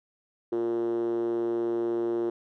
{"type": "tone with band-pass filter", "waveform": "5% pulse", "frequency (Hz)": 116.54, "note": "A#2", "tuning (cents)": 0, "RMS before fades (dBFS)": -28, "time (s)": [0.52, 2.3], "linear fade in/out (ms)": 5, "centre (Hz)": 370, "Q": 9.9, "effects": []}